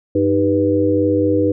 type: harmonic tone with a mistuned harmonic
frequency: 98 Hz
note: G2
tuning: in tune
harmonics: 1 / 3 / 4 / 5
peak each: -22 / -16 / -21 / -17 dBFS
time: 0.15-1.52 s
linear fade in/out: 5 ms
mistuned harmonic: 3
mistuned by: +80 cents
effects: none